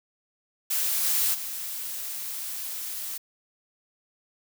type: noise with level steps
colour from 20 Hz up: blue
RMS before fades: -26 / -24 / -34 dBFS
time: 0.7-3.18 s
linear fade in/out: 10 ms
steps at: 1.03 / 1.33 s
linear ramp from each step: 20 ms
effects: none